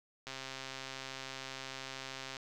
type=click train; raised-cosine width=0.2 ms; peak=-25 dBFS; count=280; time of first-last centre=0.27-2.368 s; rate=133 Hz; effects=none